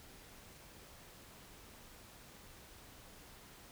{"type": "silence", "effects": ["pink hiss -57 dBFS RMS until 3.71 s"]}